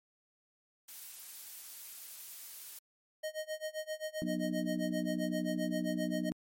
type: noise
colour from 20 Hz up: blue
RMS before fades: -47 dBFS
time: 0.88-2.79 s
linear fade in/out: 5 ms
type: tone with tremolo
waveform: square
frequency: 622.3 Hz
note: D#5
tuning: in tune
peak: -35 dBFS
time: 3.23-6.3 s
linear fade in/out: 10 ms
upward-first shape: sine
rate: 7.6 Hz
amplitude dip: 95%
type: harmonic tone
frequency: 61 Hz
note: B1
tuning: 21 cents flat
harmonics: 3 / 4 / 5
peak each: -37 / -37 / -37 dBFS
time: 4.22-6.32 s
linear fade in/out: 0 ms
effects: MP3 64 kbps